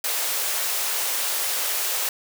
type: high-pass noise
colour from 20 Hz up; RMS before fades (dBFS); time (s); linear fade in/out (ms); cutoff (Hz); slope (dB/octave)
white; -25; 0.04-2.09; 2; 430; 24
effects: none